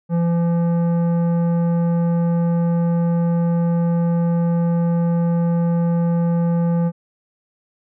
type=tone with tanh clipping; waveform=sine; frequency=170 Hz; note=F3; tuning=46 cents flat; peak=-17 dBFS; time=0.09-6.92 s; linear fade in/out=50 ms; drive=12 dB; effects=none